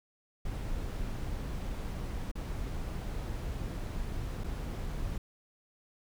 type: noise with dropouts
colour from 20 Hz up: brown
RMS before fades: -36 dBFS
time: 0.45-5.18 s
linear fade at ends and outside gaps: 5 ms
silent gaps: 2.315-2.353 / 4.438-4.441 s
effects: none